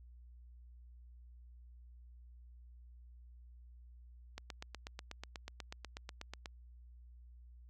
click train, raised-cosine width 0.2 ms, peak -27 dBFS, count 18, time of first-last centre 4.38-6.458 s, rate 8.18 Hz, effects added 60 Hz sine -54 dBFS peak until 7.69 s

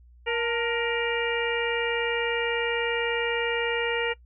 harmonic tone with a mistuned harmonic, 470 Hz, A#4, 14 cents sharp, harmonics 1 / 2 / 3 / 4 / 5 / 6, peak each -27 / -33 / -35 / -32 / -33 / -33 dBFS, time 0.26-4.14 s, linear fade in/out 20 ms, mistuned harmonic 2, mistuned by -77 cents, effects noise-tail reverb RT60 0.1 s tail -22 dB re dry + added 60 Hz sine -50 dBFS peak until 4.25 s

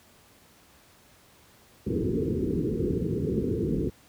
white low-pass noise, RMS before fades -27 dBFS, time 1.86-3.9 s, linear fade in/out 10 ms, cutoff 460 Hz, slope 96 dB/octave, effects pink hiss -57 dBFS RMS until 4.08 s + high-pass 60 Hz 12 dB/octave

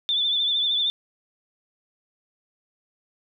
sine tone with vibrato, 3520 Hz, A7, in tune, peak -20 dBFS, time 0.09-0.9 s, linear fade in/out 0 ms, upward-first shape triangle, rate 13 Hz, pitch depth 58 cents each way, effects none

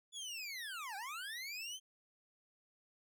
25% pulse linear two-way sweep, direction down then up, 3484 to 752 to 3168 Hz, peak -39 dBFS, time 0.12-1.8 s, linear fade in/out 50 ms, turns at 0.96 s, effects none

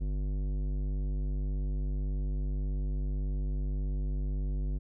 triangle tone with tanh clipping, 49.13 Hz, G1, 5 cents sharp, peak -31 dBFS, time 0-4.79 s, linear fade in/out 20 ms, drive 18 dB, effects none

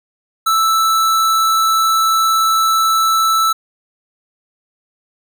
square tone, 1318.5 Hz, E6, in tune, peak -12 dBFS, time 0.46-3.53 s, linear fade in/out 10 ms, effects none

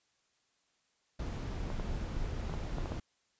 brown noise, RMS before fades -37 dBFS, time 1.19-3 s, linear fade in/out 5 ms
clicks, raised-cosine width 1 ms, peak -27 dBFS, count 7, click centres 1.702 / 1.798 / 2.496 / 2.539 / 2.784 / 2.858 / 2.92 s
effects white hiss -75 dBFS RMS until 3.39 s + resampled to 16000 Hz

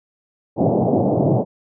pink band-pass noise, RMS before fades -17 dBFS, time 0.56-1.45 s, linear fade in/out 50 ms, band 110 to 770 Hz, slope 48 dB/octave, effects none

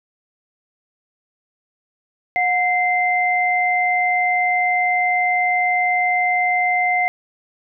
sine tone pair together, 726 / 2080 Hz, F#5 / C7, -33 / -11 cents, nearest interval octave + tritone, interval 1822 cents, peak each -18 dBFS, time 2.36-7.08 s, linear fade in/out 0 ms, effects none

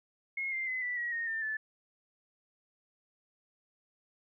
sine tone with pitch steps, 2160 / 2095 / 2032 / 1970.5 / 1911 / 1853.4 / 1797.5 / 1743.4 Hz, C#7 / C7 / B6 / B6 / A#6 / A#6 / A6 / A6, -45 / +2 / +49 / -4 / +43 / -10 / +36 / -16 cents, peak -32 dBFS, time 0.37-1.57 s, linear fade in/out 5 ms, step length 150 ms, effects none

